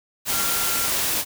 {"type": "tone in noise", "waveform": "sine", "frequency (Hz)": 1380, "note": "F6", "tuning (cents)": -21, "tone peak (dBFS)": -31, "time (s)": [0.29, 0.91], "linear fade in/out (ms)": 50, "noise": "white", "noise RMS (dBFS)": -23, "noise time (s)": [0.25, 1.25], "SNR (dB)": -11, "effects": []}